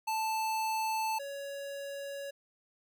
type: tone pair in turn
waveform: square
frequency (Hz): 880 / 559.7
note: A5 / C#5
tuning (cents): 0 / +17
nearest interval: minor sixth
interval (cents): 783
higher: first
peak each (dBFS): -31 / -39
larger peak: first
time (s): 0.07-1.19 / 1.19-2.31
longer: neither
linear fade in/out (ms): 10
effects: none